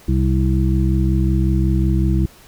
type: harmonic tone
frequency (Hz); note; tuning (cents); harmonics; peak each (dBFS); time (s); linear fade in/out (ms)
65.41; C2; 0; 1 / 2 / 3 / 5; -16 / -19 / -21 / -23; 0.08-2.26; 5
effects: pink hiss -46 dBFS RMS until 2.47 s